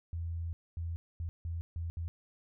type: tone bursts at uneven times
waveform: sine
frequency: 83.8 Hz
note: E2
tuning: 29 cents sharp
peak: -34 dBFS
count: 6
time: 0.13-0.53 / 0.77-0.96 / 1.2-1.29 / 1.45-1.61 / 1.76-1.9 / 1.97-2.08 s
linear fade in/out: 0 ms
effects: none